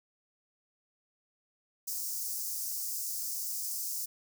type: high-pass noise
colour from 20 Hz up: white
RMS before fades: -36 dBFS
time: 1.87-4.06 s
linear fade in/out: 10 ms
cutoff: 5000 Hz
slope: 48 dB/octave
effects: none